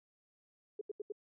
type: tone bursts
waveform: sine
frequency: 415.3 Hz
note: G#4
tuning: in tune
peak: -37 dBFS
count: 4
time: 0.79-1.122 s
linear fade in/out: 5 ms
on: 23 ms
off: 80 ms
effects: none